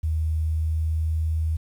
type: tone with pitch glide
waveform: sine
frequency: 79 to 79.6 Hz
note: D#2 to D#2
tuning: +27 to +40 cents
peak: -21 dBFS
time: 0.03-1.57 s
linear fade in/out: 10 ms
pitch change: +13 cents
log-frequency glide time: 0.36-1.12 s
effects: 9-bit